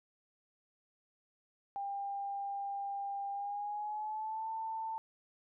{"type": "tone with pitch glide", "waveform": "sine", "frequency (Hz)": [798, 890.6], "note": ["G5", "A5"], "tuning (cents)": [31, 21], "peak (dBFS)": -36, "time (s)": [1.76, 4.98], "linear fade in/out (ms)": 0, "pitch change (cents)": 190, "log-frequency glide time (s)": [3.31, 4.49], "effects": []}